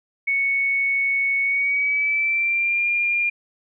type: tone with pitch glide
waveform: sine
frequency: 2217 to 2404 Hz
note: C#7 to D7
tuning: 0 to +40 cents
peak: -18 dBFS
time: 0.27-3.3 s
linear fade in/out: 10 ms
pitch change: +140 cents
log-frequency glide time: 1.42-2.82 s
effects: none